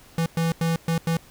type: tone bursts at uneven times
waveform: square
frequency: 165.3 Hz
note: E3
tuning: 5 cents sharp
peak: -21 dBFS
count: 5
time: 0.18-0.26 / 0.37-0.52 / 0.61-0.76 / 0.88-0.98 / 1.07-1.17 s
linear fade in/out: 2 ms
effects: pink hiss -51 dBFS RMS until 1.3 s